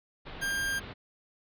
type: low-pass noise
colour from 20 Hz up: pink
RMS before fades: -43 dBFS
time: 0.25-0.94 s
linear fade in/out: 20 ms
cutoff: 4100 Hz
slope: 48 dB/octave
type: tone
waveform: 40% pulse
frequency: 1600 Hz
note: G6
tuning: 35 cents sharp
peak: -28 dBFS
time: 0.41-0.8 s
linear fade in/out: 20 ms
effects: none